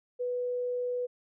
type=tone; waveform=sine; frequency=493.2 Hz; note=B4; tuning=2 cents flat; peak=-29 dBFS; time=0.19-1.07 s; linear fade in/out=20 ms; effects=none